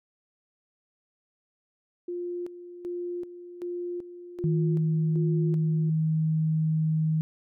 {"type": "tone with tremolo", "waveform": "sine", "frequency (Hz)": 351.8, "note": "F4", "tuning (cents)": 13, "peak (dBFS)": -30, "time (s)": [2.08, 5.9], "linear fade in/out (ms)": 5, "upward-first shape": "square", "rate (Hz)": 1.3, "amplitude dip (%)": 70}
{"type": "tone with pitch glide", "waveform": "sine", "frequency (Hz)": [158.8, 157.52], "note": ["D#3", "D#3"], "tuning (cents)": [36, 22], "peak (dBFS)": -22, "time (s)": [4.44, 7.21], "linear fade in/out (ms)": 0, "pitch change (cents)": -14, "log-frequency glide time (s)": [4.79, 6.96]}
{"effects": []}